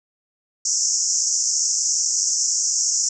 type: band-pass noise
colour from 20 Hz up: pink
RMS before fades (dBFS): -21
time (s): 0.65-3.09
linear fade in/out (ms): 5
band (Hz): 5400 to 7400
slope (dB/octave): 96
effects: none